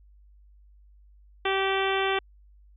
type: harmonic tone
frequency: 387.2 Hz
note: G4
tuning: 21 cents flat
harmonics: 1 / 2 / 3 / 4 / 5 / 6 / 7 / 8 / 9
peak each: -27 / -30 / -32 / -33 / -34 / -35 / -35 / -36 / -37 dBFS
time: 1.45-2.19 s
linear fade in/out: 5 ms
effects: added 50 Hz sine -52 dBFS peak until 2.76 s